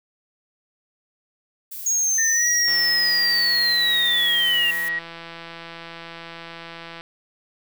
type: noise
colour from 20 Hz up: violet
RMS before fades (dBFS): -34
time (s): 1.71-4.89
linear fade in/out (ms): 10
type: linear sweep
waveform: sine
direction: down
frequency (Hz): 6650 to 2744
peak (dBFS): -18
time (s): 1.86-4.71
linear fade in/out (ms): 5
type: tone with pitch glide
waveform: sine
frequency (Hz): 1823 to 1902.6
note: A#6 to A#6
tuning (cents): -39 to +35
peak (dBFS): -22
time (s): 2.18-4.99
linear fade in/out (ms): 5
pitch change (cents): +74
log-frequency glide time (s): 2.3-2.47
type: click train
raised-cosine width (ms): 0.3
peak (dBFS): -21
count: 724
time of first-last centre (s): 2.68-7.009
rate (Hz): 167
effects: none